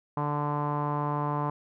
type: tone with low-pass filter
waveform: sawtooth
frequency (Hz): 146.83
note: D3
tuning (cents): 0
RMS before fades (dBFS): -29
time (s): 0.17-1.5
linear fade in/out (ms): 2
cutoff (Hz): 1000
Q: 5.9
effects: none